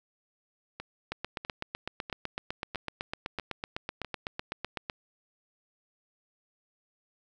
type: two click trains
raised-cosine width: 0.3 ms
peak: -17 / -22 dBFS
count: 31 / 6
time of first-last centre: 1.12-4.898 / 0.8-4.047 s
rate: 7.94 / 1.54 Hz
effects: none